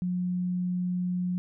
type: tone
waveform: sine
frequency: 179.9 Hz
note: F#3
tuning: 48 cents flat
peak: -26 dBFS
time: 0.02-1.38 s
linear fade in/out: 0 ms
effects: none